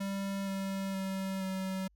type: tone with pitch steps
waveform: square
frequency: 196.4 / 194.14 / 191.91 / 189.71 Hz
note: G3 / G3 / G3 / F#3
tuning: +4 / -16 / -36 / +44 cents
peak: -34 dBFS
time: 0-1.88 s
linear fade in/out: 10 ms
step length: 470 ms
effects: added 50 Hz sine -64 dBFS peak until 1.95 s